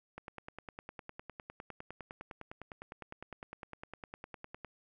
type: click train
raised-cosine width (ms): 0.5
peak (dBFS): -29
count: 45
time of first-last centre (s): 0.18-4.647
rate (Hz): 9.85
effects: none